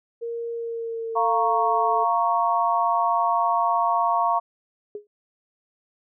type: tone with pitch glide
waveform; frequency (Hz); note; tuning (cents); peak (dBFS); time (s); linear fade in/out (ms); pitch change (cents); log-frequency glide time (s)
sine; 466.2 to 443.1; A#4 to A4; 0 to +12; -27; 0.21-2.05; 20; -88; 0.52-1.6
type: chord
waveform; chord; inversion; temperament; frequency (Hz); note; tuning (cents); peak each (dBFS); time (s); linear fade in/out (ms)
sine; Bb minor; second; equal with one note detuned; 695.6 / 932.3 / 1108.7; F5 / Bb5 / Db6; -7 / 0 / 0; -23; 1.15-4.4; 20
type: tone with exponential decay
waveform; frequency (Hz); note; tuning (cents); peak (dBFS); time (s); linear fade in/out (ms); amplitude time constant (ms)
sine; 415.3; G#4; 0; -27; 4.95-5.07; 2; 26
effects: none